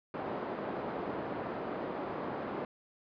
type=band-pass noise; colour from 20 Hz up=pink; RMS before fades=-38 dBFS; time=0.14-2.65 s; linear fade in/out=2 ms; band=260 to 970 Hz; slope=12 dB/octave; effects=resampled to 11025 Hz